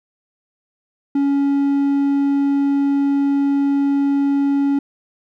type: tone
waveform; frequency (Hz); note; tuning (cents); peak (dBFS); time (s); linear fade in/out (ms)
triangle; 280; C#4; +18; -12; 1.15-4.79; 5
effects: none